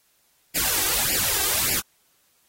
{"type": "noise with flanger", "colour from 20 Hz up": "white", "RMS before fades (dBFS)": -23, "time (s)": [0.54, 1.81], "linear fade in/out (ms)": 20, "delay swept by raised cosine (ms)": [0.4, 2.6], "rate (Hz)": 1.7, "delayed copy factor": 0.9, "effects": ["white hiss -64 dBFS RMS until 2.48 s", "AAC 48 kbps"]}